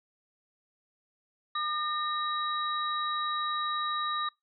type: tone cluster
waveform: sine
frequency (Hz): 1208 / 1827 / 3848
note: D6 / A#6 / B7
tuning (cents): +48 / -35 / -46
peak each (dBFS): -30 / -39 / -35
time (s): 1.55-4.29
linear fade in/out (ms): 5
effects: noise-tail reverb RT60 0.2 s tail -26 dB re dry